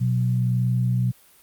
sine tone pair together, 123.34 / 184.8 Hz, B2 / F#3, -2 / -2 cents, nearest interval perfect fifth, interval 700 cents, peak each -19 / -27 dBFS, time 0-1.12 s, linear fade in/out 20 ms, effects white hiss -54 dBFS RMS until 1.42 s + Opus 48 kbps

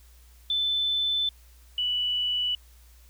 sine tone pair in turn, 3520 / 2960 Hz, A7 / F#7, 0 / 0 cents, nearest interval minor third, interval 300 cents, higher first, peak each -23 / -24 dBFS, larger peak first, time 0.5-1.29 / 1.78-2.55 s, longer first, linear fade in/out 2 ms, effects added 60 Hz sine -51 dBFS peak until 3.09 s + white hiss -60 dBFS RMS until 3.09 s

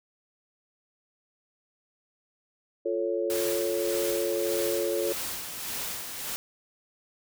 sine chord, F augmented, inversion none, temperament equal, 349.2 / 440 / 554.4 Hz, F4 / A4 / C#5, 0 / 0 / 0 cents, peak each -30 dBFS, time 2.85-5.13 s, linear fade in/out 10 ms
white noise with tremolo, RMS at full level -33 dBFS, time 3.3-6.36 s, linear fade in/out 0 ms, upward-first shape sine, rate 1.7 Hz, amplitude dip 45%
effects none

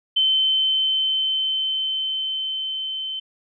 sine tone with level ramp, 3077 Hz, G7, 33 cents flat, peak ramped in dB -15 to -26 dBFS, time 0.16-3.2 s, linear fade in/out 10 ms, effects none

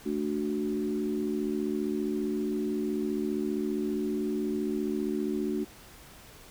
sine chord, D major, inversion second, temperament equal with one note detuned, 220 / 294.7 / 370 Hz, A3 / D4 / F#4, 0 / +6 / 0 cents, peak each -32 dBFS, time 0.05-5.65 s, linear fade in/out 20 ms, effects pink hiss -51 dBFS RMS until 6.5 s

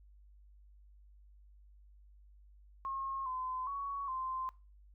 sine tone with pitch steps, 1079 / 1025 / 1118 / 1041 Hz, C#6 / C6 / C#6 / C6, -47 / -36 / +14 / -9 cents, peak -36 dBFS, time 2.85-4.49 s, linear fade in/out 0 ms, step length 410 ms, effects noise-tail reverb RT60 0.3 s tail -20 dB re dry + added 50 Hz sine -57 dBFS peak until 4.94 s

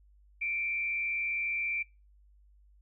sine tone with frequency modulation, 2349 Hz, D7, in tune, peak -30 dBFS, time 0.41-1.83 s, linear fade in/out 10 ms, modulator 115 Hz, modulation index 0.59, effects noise-tail reverb RT60 0.3 s tail -25 dB re dry + added 50 Hz sine -58 dBFS peak until 2.81 s

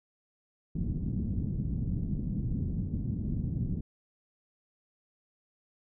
white low-pass noise, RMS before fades -32 dBFS, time 0.75-3.81 s, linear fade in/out 5 ms, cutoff 210 Hz, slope 24 dB/octave, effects none

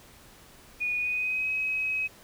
sine tone with pitch glide, 2460 to 2544 Hz, D#7 to D#7, -20 to +38 cents, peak -26 dBFS, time 0.8-2.08 s, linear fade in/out 20 ms, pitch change +58 cents, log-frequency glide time 0.98-1.49 s, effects pink hiss -53 dBFS RMS until 2.23 s

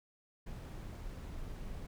brown noise, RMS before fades -44 dBFS, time 0.46-1.87 s, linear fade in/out 10 ms, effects none

